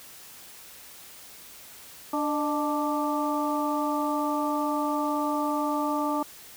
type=harmonic tone with a mistuned harmonic; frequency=293.7 Hz; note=D4; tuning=in tune; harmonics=1 / 2 / 3 / 4; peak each=-28 / -32 / -30 / -31 dBFS; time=2.13-6.23 s; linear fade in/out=5 ms; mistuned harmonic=2; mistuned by=+58 cents; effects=white hiss -47 dBFS RMS until 6.56 s